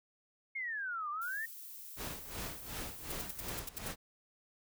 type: exponential two-way sweep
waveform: sine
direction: down then up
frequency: 2185 to 1162 to 1875 Hz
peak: -36 dBFS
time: 0.55-1.46 s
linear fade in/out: 10 ms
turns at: 1.1 s
type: noise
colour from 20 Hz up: violet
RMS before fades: -49 dBFS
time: 1.21-3.56 s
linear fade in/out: 10 ms
type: noise with tremolo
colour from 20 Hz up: pink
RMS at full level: -41 dBFS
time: 1.96-3.96 s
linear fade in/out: 50 ms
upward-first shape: sine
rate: 2.7 Hz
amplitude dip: 85%
type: noise bursts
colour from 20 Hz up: blue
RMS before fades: -40 dBFS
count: 9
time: 3.1-3.881 s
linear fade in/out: 5 ms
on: 21 ms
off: 74 ms
effects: none